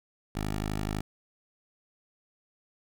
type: tone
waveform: 10% pulse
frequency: 51.91 Hz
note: G#1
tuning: in tune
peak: -22 dBFS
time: 0.35-1.01 s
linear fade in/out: 5 ms
effects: none